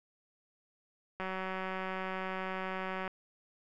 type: click train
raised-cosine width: 0.5 ms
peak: -23 dBFS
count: 354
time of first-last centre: 1.2-3.078 s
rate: 188 Hz
effects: none